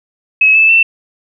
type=tone with pitch steps; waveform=sine; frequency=2570 / 2624 / 2679 Hz; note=E7 / E7 / E7; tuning=-45 / -9 / +27 cents; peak=-5 dBFS; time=0.41-0.83 s; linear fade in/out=5 ms; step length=140 ms; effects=none